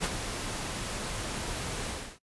pink noise with ADSR envelope, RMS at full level -28 dBFS, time 0-2.19 s, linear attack 41 ms, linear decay 40 ms, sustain -7 dB, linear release 290 ms, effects noise-tail reverb RT60 0.1 s tail -23 dB re dry + resampled to 24000 Hz

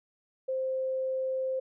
sine tone, 523.3 Hz, C5, in tune, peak -28 dBFS, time 0.48-1.6 s, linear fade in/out 10 ms, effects none

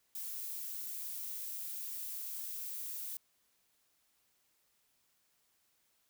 violet noise, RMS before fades -42 dBFS, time 0.15-3.17 s, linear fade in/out 2 ms, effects white hiss -75 dBFS RMS until 6.09 s

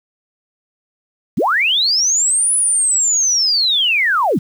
sine linear two-way sweep, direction up then down, 113.5 to 10050 to 113.5 Hz, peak -12 dBFS, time 1.37-4.39 s, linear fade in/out 10 ms, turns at 2.54 s, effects 7-bit

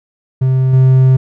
triangle tone with level steps, 130.6 Hz, C3, 3 cents flat, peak -7 / -3 dBFS, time 0.41-1.17 s, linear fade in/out 10 ms, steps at 0.73 s, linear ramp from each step 5 ms, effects none

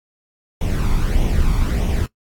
brown noise with flanger, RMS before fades -17 dBFS, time 0.61-2.06 s, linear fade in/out 2 ms, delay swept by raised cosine 0.32 to 0.9 ms, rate 1.6 Hz, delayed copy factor +0.6, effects noise-tail reverb RT60 0.1 s tail -18 dB re dry + AAC 64 kbps

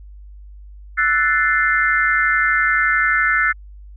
sine chord, F# half-diminished seventh, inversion third, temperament equal with one note detuned, 1328.4 / 1480 / 1760 / 2093 Hz, E6 / F#6 / A6 / C7, +13 / 0 / 0 / 0 cents, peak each -21 / -19 / -18 / -20 dBFS, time 0.97-3.53 s, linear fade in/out 20 ms, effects added 50 Hz sine -36 dBFS peak until 3.96 s

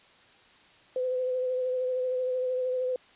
sine tone with vibrato, 508 Hz, B4, 49 cents sharp, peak -26 dBFS, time 0.96-2.96 s, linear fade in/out 2 ms, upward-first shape sine, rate 13 Hz, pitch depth 22 cents each way, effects white hiss -57 dBFS RMS until 3.15 s + resampled to 8000 Hz

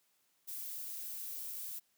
violet noise, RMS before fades -43 dBFS, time 0.47-1.8 s, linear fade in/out 20 ms, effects white hiss -75 dBFS RMS until 1.97 s + high-pass 100 Hz 12 dB/octave

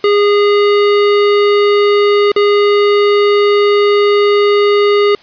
square tone with dropouts, 410 Hz, G#4, 22 cents flat, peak -8 dBFS, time 0.04-5.15 s, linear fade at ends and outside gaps 2 ms, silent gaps 2.318-2.362 s, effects white hiss -42 dBFS RMS until 5.22 s + resampled to 11025 Hz

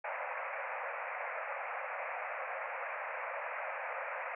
pink band-pass noise, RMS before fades -40 dBFS, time 0.04-4.35 s, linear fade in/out 5 ms, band 510 to 2500 Hz, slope 96 dB/octave, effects none

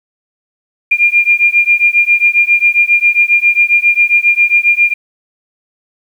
sine beating tone pair, 2401 / 2408.4 Hz, D7 / D7, +38 / +43 cents, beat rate 7.4 Hz, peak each -10 dBFS, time 0.91-4.94 s, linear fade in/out 10 ms, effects 7-bit

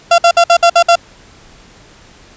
35% pulse tone bursts, 685 Hz, F5, 34 cents flat, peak -3 dBFS, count 7, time 0.11-0.956 s, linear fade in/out 5 ms, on 72 ms, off 57 ms, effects pink hiss -42 dBFS RMS until 2.36 s + resampled to 16000 Hz

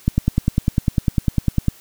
click train, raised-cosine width 5 ms, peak -3 dBFS, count 17, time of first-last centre 0.08-1.683 s, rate 9.98 Hz, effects white hiss -47 dBFS RMS until 1.8 s

